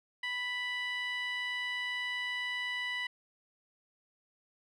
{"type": "tone with band-pass filter", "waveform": "15% pulse", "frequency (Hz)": 987.8, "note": "B5", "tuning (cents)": 0, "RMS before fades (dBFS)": -36, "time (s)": [0.23, 3.07], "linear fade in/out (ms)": 5, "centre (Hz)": 2200, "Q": 2.4, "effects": []}